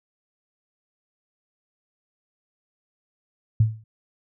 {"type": "tone with exponential decay", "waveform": "sine", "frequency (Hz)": 110, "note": "A2", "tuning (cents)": 0, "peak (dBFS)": -11, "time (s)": [3.6, 3.84], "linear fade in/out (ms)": 5, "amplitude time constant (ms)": 51, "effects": []}